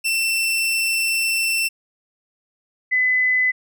sawtooth / sine tone pair in turn, 2686 / 2012 Hz, E7 / B6, +32 / +32 cents, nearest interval perfect fourth, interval 500 cents, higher first, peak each -15 / -15 dBFS, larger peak neither, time 0.04-1.69 / 2.91-3.52 s, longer first, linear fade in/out 20 ms, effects none

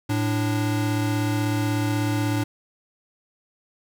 square tone pair together, 110 / 293.7 Hz, A2 / D4, 0 / 0 cents, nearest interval octave + perfect fourth, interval 1700 cents, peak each -24 / -26 dBFS, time 0.09-2.44 s, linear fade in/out 10 ms, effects none

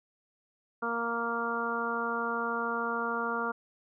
harmonic tone, 233.1 Hz, A#3, in tune, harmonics 1 / 2 / 3 / 4 / 5 / 6, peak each -38 / -36 / -40 / -37 / -35 / -34 dBFS, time 0.82-3.52 s, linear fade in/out 10 ms, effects none

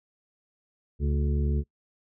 harmonic tone with a mistuned harmonic, 71.4 Hz, D2, 48 cents flat, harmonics 1 / 2 / 3 / 5 / 6, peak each -24 / -30 / -34 / -38 / -40 dBFS, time 0.99-1.64 s, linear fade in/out 50 ms, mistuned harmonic 3, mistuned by +66 cents, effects noise-tail reverb RT60 0.1 s tail -24 dB re dry

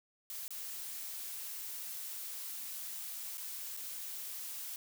blue noise with dropouts, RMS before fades -43 dBFS, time 0.3-4.76 s, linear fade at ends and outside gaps 1 ms, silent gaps 0.48-0.506 / 3.373-3.379 / 3.767-3.772 s, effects none

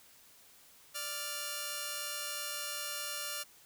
5% pulse tone pair together, 587.3 / 1396.9 Hz, D5 / F6, 0 / 0 cents, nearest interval octave + minor third, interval 1500 cents, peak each -30 / -27 dBFS, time 0.94-3.44 s, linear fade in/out 20 ms, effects white hiss -60 dBFS RMS until 3.65 s

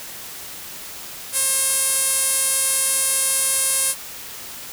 sawtooth tone with band-pass filter, 535 Hz, C5, 38 cents sharp, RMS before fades -20 dBFS, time 1.32-3.95 s, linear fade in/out 50 ms, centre 10000 Hz, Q 3.5, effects white hiss -35 dBFS RMS until 4.72 s

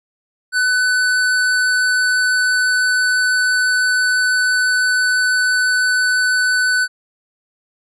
square tone, 1501 Hz, F#6, 24 cents sharp, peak -14 dBFS, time 0.52-6.88 s, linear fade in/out 50 ms, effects resampled to 24000 Hz

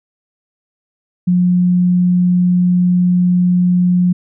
sine tone, 179 Hz, F3, 43 cents sharp, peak -9 dBFS, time 1.27-4.13 s, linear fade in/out 10 ms, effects none

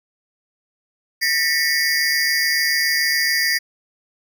square tone cluster, 1805 / 1952 / 2199 / 4787 Hz, A6 / B6 / C#7 / D8, +44 / -21 / -14 / +32 cents, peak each -23 / -22 / -27 / -22 dBFS, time 1.21-3.59 s, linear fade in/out 20 ms, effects none

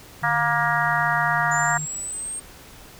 sine tone with pitch glide, 150.5 to 151.81 Hz, D3 to D#3, +43 to -42 cents, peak -30 dBFS, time 0.22-1.86 s, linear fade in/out 10 ms, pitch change +15 cents, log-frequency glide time 0.5-1.65 s
harmonic tone, 235.8 Hz, A#3, 20 cents sharp, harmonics 3 / 4 / 5 / 6 / 7 / 8, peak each -26 / -26 / -26 / -26 / -26 / -26 dBFS, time 0.23-1.78 s, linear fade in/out 10 ms
sine linear sweep, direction up, 7040 to 8560 Hz, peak -28 dBFS, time 1.51-2.4 s, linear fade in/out 10 ms
effects pink hiss -45 dBFS RMS until 2.99 s

